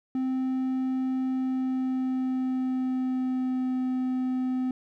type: tone with pitch glide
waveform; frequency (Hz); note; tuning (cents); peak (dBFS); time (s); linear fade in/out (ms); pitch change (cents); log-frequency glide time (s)
triangle; 260 to 256; C4 to C4; -11 to -38; -23; 0.15-4.71; 2; -27; 1.29-3.77
effects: none